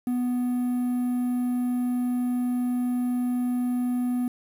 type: tone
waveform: triangle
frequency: 246.9 Hz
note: B3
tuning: in tune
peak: -21 dBFS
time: 0.07-4.28 s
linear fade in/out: 2 ms
effects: 8-bit